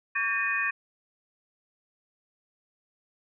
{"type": "tone cluster", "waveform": "sine", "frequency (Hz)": [1128, 1602, 1813, 2483], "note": ["C#6", "G6", "A#6", "D#7"], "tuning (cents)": [30, 37, -49, -4], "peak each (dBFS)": [-34, -32, -29, -29], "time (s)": [0.15, 0.71], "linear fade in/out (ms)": 10, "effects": []}